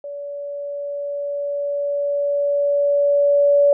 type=tone with level ramp; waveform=sine; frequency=572 Hz; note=D5; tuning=46 cents flat; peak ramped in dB=-28 to -10 dBFS; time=0.04-3.73 s; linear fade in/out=2 ms; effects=none